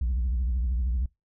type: tone with vibrato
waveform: sine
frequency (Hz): 61.2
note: B1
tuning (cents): -15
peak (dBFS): -21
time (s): 0.01-1.06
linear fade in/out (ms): 5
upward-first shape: triangle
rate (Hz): 13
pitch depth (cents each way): 230
effects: noise-tail reverb RT60 0.2 s tail -25 dB re dry + tanh soft clip ceiling -22 dBFS